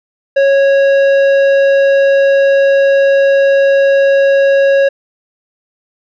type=tone with tanh clipping; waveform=sine; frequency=551 Hz; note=C#5; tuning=11 cents flat; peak=-8 dBFS; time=0.36-4.89 s; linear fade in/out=10 ms; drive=11 dB; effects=none